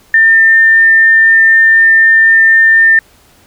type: tone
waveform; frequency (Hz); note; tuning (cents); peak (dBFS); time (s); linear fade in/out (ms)
sine; 1801; A6; +40; -3; 0.14-2.99; 2
effects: pink hiss -46 dBFS RMS until 3.46 s